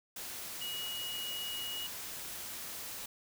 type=tone in noise; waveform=sine; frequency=2900 Hz; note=F#7; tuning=35 cents flat; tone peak=-38 dBFS; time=0.61-1.87 s; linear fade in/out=5 ms; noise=white; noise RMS=-43 dBFS; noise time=0.16-3.06 s; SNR=+2 dB; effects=none